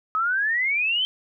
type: exponential sweep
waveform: sine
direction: up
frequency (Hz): 1259 to 3141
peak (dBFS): -20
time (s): 0.15-1.05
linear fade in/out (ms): 0
effects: none